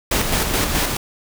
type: noise with tremolo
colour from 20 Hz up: pink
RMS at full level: -18 dBFS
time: 0.11-0.97 s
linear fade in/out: 5 ms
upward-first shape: square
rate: 4.7 Hz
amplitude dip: 40%
effects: none